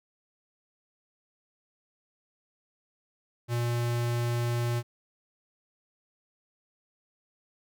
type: tone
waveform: square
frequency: 119.3 Hz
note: A#2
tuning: 41 cents sharp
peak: -27 dBFS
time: 3.48-4.83 s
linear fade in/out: 50 ms
effects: none